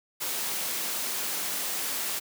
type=noise; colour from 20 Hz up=white; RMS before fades=-31 dBFS; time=0.2-2.2 s; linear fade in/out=20 ms; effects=high-pass 200 Hz 12 dB/octave